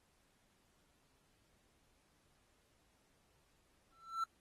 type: tone with exponential growth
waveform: triangle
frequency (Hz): 1339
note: E6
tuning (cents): +27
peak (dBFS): -30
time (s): 3.92-4.24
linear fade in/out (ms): 5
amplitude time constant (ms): 68
effects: pink hiss -75 dBFS RMS until 4.4 s + AAC 32 kbps